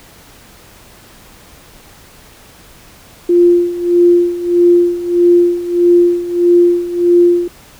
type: tone with tremolo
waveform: sine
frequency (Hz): 349.2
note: F4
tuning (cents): 0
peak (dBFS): -4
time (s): 3.29-7.48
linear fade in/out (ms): 5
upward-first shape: sine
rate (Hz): 1.6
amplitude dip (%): 80
effects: pink hiss -41 dBFS RMS until 7.79 s